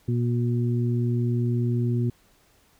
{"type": "harmonic tone", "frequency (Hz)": 120, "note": "B2", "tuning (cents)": -49, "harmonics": [1, 2, 3], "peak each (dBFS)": [-22, -28, -32], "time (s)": [0.08, 2.1], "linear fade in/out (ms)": 5, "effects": ["pink hiss -61 dBFS RMS until 2.79 s"]}